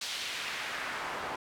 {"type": "noise with band-pass filter sweep", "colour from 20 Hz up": "pink", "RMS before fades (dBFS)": -37, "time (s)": [0.01, 1.36], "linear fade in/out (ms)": 5, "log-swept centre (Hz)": [4100, 920], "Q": 1.2, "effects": []}